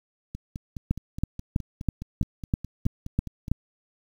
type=two click trains; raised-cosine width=5 ms; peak=-10 / -22 dBFS; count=9 / 16; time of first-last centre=0.91-3.516 / 0.35-3.482 s; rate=3.07 / 4.79 Hz; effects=8-bit